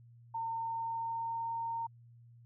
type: tone with pitch glide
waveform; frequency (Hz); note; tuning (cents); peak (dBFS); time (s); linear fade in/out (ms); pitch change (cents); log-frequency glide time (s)
sine; 910 to 918.4; A#5 to A#5; -42 to -26; -34; 0.34-1.87; 10; +16; 0.51-1.57
effects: added 118 Hz sine -55 dBFS peak until 2.45 s